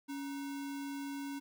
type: tone with sample-and-hold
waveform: sine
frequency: 279.6 Hz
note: C#4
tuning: 15 cents sharp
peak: -38 dBFS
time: 0.08-1.4 s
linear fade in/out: 20 ms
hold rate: 1225 Hz
effects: none